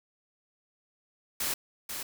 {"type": "noise with echo", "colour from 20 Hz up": "white", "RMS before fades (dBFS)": -31, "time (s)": [1.4, 1.54], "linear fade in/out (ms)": 5, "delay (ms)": 490, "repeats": 1, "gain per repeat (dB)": -6, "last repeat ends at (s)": 2.03, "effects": []}